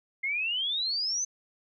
sine exponential sweep, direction up, 2093 to 6272 Hz, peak -27 dBFS, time 0.23-1.25 s, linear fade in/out 10 ms, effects none

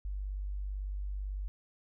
sine tone, 49 Hz, G1, in tune, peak -34 dBFS, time 0.05-1.48 s, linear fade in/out 0 ms, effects none

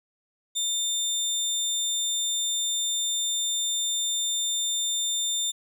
25% pulse tone, 3600 Hz, A7, 39 cents sharp, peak -21 dBFS, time 0.55-5.52 s, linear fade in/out 20 ms, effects none

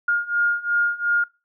sine beating tone pair, 1417 / 1419.8 Hz, F6 / F6, +25 / +28 cents, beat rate 2.8 Hz, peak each -23 / -21 dBFS, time 0.08-1.24 s, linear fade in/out 5 ms, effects noise-tail reverb RT60 0.3 s tail -24 dB re dry

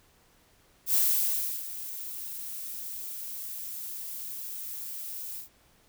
violet noise with ADSR envelope, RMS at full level -23 dBFS, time 0.86-5.49 s, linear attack 83 ms, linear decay 680 ms, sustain -15 dB, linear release 120 ms, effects pink hiss -63 dBFS RMS until 5.88 s

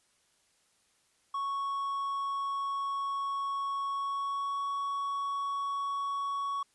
triangle tone with pitch glide, 1108.7 to 1117.7 Hz, C#6 to C#6, 0 to +14 cents, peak -29 dBFS, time 1.34-6.63 s, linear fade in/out 5 ms, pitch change +14 cents, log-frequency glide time 3.89-4.65 s, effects white hiss -70 dBFS RMS until 6.74 s + resampled to 24000 Hz

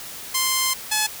5% pulse tone pair in turn, 1046.5 / 856.4 Hz, C6 / A5, 0 / -47 cents, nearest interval minor third, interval 347 cents, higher first, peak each -7 dBFS, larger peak neither, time 0.34-0.74 / 0.91-1.07 s, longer first, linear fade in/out 10 ms, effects white hiss -36 dBFS RMS until 1.2 s

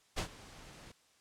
pink noise with ADSR envelope, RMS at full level -34 dBFS, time 0.16-0.92 s, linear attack 23 ms, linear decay 91 ms, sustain -19 dB, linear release 6 ms, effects white hiss -68 dBFS RMS until 1.2 s + low-pass 8000 Hz 12 dB/octave

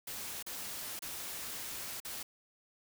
white noise with dropouts, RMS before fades -42 dBFS, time 0.07-2.23 s, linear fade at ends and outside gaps 5 ms, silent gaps 0.427-0.464 / 0.992-1.021 / 2.002-2.048 s, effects none

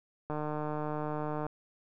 click train, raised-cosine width 1 ms, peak -22 dBFS, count 177, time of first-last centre 0.3-1.466 s, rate 151 Hz, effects none

